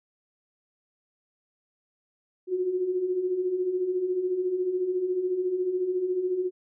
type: beating tone pair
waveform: sine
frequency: 353.9 / 367.9 Hz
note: F4 / F#4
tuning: +23 / -10 cents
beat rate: 14 Hz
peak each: -33 / -25 dBFS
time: 2.47-6.51 s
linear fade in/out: 50 ms
effects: none